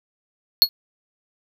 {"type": "tone with exponential decay", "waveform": "square", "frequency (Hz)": 4337, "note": "C#8", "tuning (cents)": -39, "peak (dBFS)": -5, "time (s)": [0.62, 0.69], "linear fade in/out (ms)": 0, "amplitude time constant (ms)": 15, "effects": []}